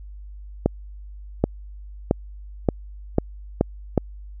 accelerating click train, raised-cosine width 2 ms, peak -3 dBFS, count 7, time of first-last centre 0.66-3.977 s, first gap 780 ms, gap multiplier 0.86, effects added 50 Hz sine -36 dBFS peak until 4.4 s

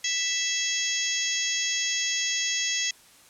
harmonic tone, 659.3 Hz, E5, in tune, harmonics 3 / 4 / 5 / 6 / 7 / 8 / 9 / 10, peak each -32 / -34 / -31 / -39 / -38 / -33 / -38 / -29 dBFS, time 0.04-2.91 s, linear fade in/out 5 ms, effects white hiss -54 dBFS RMS until 3.29 s + low-pass 11000 Hz 12 dB/octave

